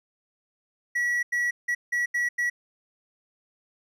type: tone bursts at uneven times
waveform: triangle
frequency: 1933 Hz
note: B6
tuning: 38 cents flat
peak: -21 dBFS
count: 6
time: 0.95-1.23 / 1.32-1.51 / 1.68-1.75 / 1.92-2.06 / 2.14-2.29 / 2.38-2.5 s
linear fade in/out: 10 ms
effects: none